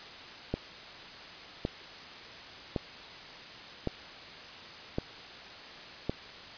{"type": "click train", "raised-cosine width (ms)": 2, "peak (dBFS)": -16, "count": 6, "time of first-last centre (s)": [0.54, 6.096], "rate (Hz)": 0.9, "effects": ["white hiss -46 dBFS RMS until 6.57 s", "resampled to 11025 Hz"]}